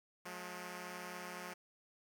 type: tone pair together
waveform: 5% pulse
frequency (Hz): 179.4 / 213.3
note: F3 / G#3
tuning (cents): +47 / +46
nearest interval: minor third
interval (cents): 299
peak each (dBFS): -35 / -38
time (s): 0.25-1.54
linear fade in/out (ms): 10
effects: 12-bit